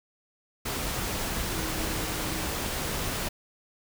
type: tone in noise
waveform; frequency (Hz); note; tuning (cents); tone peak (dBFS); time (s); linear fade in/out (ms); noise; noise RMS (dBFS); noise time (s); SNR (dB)
sine; 316.7; D#4; +31; -39; 1.52-2.47; 10; pink; -31; 0.65-3.29; -11
effects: none